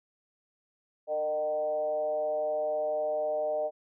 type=tone with frequency modulation; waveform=sine; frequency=610 Hz; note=D#5; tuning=34 cents flat; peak=-27 dBFS; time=1.07-3.71 s; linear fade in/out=50 ms; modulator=154 Hz; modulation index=0.66; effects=none